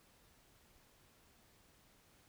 silence, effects pink hiss -68 dBFS RMS until 2.28 s

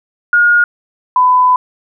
sine tone pair in turn, 1431 / 1002.6 Hz, F6 / B5, +42 / +26 cents, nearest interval tritone, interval 616 cents, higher first, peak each -6 dBFS, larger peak neither, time 0.33-0.64 / 1.16-1.56 s, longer second, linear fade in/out 2 ms, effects none

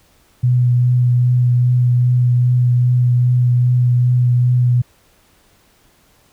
sine tone with vibrato, 123.47 Hz, B2, in tune, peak -10 dBFS, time 0.43-4.82 s, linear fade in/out 10 ms, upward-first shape triangle, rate 2.5 Hz, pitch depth 16 cents each way, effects pink hiss -54 dBFS RMS until 6.32 s

